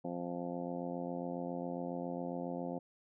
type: harmonic tone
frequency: 87.31 Hz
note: F2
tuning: in tune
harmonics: 2 / 3 / 4 / 5 / 6 / 7 / 8 / 9 / 10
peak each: -43 / -42 / -46 / -53 / -43 / -52 / -46 / -54 / -53 dBFS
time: 0.04-2.79 s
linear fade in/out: 10 ms
effects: none